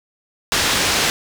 white low-pass noise, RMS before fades -18 dBFS, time 0.52-1.1 s, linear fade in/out 0 ms, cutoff 5300 Hz, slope 12 dB/octave, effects none

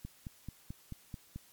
click train, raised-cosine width 5 ms, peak -29 dBFS, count 7, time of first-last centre 0.05-1.36 s, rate 4.58 Hz, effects white hiss -62 dBFS RMS until 1.52 s + MP3 96 kbps

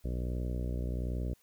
harmonic tone, 61.2 Hz, B1, 15 cents flat, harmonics 1 / 2 / 3 / 4 / 5 / 6 / 7 / 8 / 9 / 10, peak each -33 / -39 / -43 / -45 / -47 / -49 / -50 / -51 / -52 / -53 dBFS, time 0.04-1.34 s, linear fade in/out 10 ms, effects white hiss -68 dBFS RMS until 1.42 s

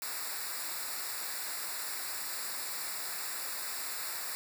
white noise with comb filter, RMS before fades -38 dBFS, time 0.02-4.35 s, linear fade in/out 0 ms, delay 0.32 ms, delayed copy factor -0.85, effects none

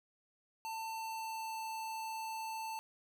square tone with pitch glide, 894 to 887.8 Hz, A5 to A5, +27 to +15 cents, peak -40 dBFS, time 0.65-2.79 s, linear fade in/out 0 ms, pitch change -12 cents, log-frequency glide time 0.95-1.63 s, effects none

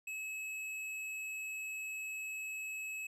square tone, 2580 Hz, E7, 38 cents flat, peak -40 dBFS, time 0.07-3.07 s, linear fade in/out 5 ms, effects low-pass 12000 Hz 12 dB/octave

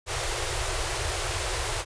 pink band-stop noise, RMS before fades -29 dBFS, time 0.06-1.85 s, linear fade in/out 50 ms, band 130 to 340 Hz, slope 96 dB/octave, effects resampled to 22050 Hz

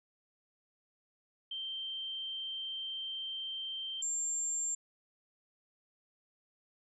sine tone pair in turn, 3136 / 7356 Hz, G7 / A#8, 0 / -24 cents, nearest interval octave + minor third, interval 1476 cents, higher second, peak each -37 / -32 dBFS, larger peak second, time 1.51-4.02 / 4.02-4.75 s, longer first, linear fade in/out 5 ms, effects none

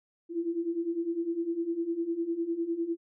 sine beating tone pair, 329.6 / 339.5 Hz, E4 / F4, 0 / -49 cents, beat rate 9.9 Hz, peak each -34 / -30 dBFS, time 0.29-2.97 s, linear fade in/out 50 ms, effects none

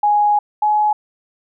sine tone pair in turn, 831 / 844.5 Hz, G#5 / G#5, +1 / +29 cents, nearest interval unison, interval 28 cents, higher second, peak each -11 / -12 dBFS, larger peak first, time 0.03-0.39 / 0.62-0.93 s, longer first, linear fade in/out 5 ms, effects none

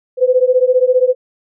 sine beating tone pair, 499.3 / 514.3 Hz, B4 / C5, +19 / -30 cents, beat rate 15 Hz, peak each -12 dBFS, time 0.17-1.15 s, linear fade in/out 50 ms, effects none

